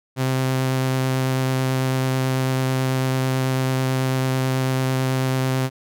sawtooth tone with vibrato, 130.81 Hz, C3, in tune, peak -15 dBFS, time 0.16-5.7 s, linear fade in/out 50 ms, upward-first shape triangle, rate 9.1 Hz, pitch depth 11 cents each way, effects none

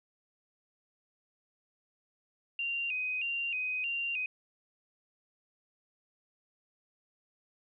sine tone with vibrato, 2637 Hz, E7, in tune, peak -31 dBFS, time 2.59-4.26 s, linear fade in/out 2 ms, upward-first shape square, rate 1.6 Hz, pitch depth 87 cents each way, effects none

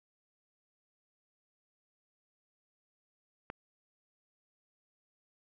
click, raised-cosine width 0.5 ms, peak -24 dBFS, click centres 3.501 s, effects none

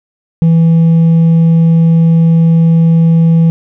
triangle tone with hard clipping, 164.81 Hz, E3, in tune, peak -3 dBFS, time 0.42-3.5 s, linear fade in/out 0 ms, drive 1 dB, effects none

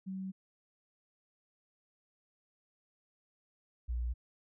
sine tone pair in turn, 190 / 59.85 Hz, F#3 / A#1, +46 / +46 cents, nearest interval octave + minor sixth, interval 2000 cents, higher first, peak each -37 / -32 dBFS, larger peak second, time 0.06-0.32 / 3.88-4.14 s, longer neither, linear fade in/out 20 ms, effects none

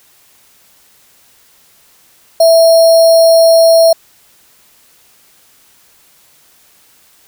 sine tone with sample-and-hold, 659.3 Hz, E5, in tune, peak -3 dBFS, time 2.4-3.93 s, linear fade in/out 5 ms, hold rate 4900 Hz, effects white hiss -48 dBFS RMS until 7.27 s

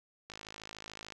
click train, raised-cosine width 0.2 ms, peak -27 dBFS, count 45, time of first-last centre 0.3-1.122 s, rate 53.5 Hz, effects none

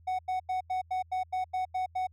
triangle tone bursts, 743 Hz, F#5, 7 cents sharp, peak -26 dBFS, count 10, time 0.07-2.071 s, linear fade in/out 10 ms, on 120 ms, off 89 ms, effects added 83 Hz sine -55 dBFS peak until 2.12 s

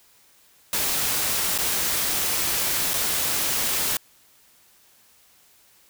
white noise with dropouts, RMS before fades -24 dBFS, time 0.73-3.97 s, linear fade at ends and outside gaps 2 ms, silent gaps 1.579-1.585 / 2.935-2.939 s, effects white hiss -57 dBFS RMS until 5.89 s

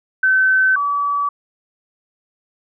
sine tone pair in turn, 1530 / 1146.2 Hz, G6 / D6, -42 / -42 cents, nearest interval perfect fourth, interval 500 cents, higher first, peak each -11 / -16 dBFS, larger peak first, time 0.23-0.76 / 0.76-1.29 s, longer neither, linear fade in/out 5 ms, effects none

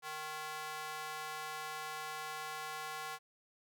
square tone with high-pass filter, 154.6 Hz, D#3, 11 cents flat, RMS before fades -43 dBFS, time 0.02-3.19 s, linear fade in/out 50 ms, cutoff 980 Hz, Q 1.5, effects none

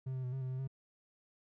triangle tone with pitch steps, 131 / 129.6 / 125.5 / 133.2 / 128.9 / 129.6 / 133.7 Hz, C3 / C3 / B2 / C3 / C3 / C3 / C3, +2 / -16 / +28 / +31 / -26 / -16 / +38 cents, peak -34 dBFS, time 0.06-0.676 s, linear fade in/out 10 ms, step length 88 ms, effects none

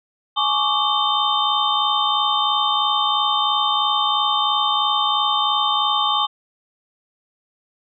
sine tone cluster, 842 / 1117 / 1180 / 3094 / 3621 Hz, G#5 / C#6 / D6 / G7 / A7, +24 / +13 / +8 / -23 / +49 cents, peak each -23 dBFS, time 0.36-6.27 s, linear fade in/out 20 ms, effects none

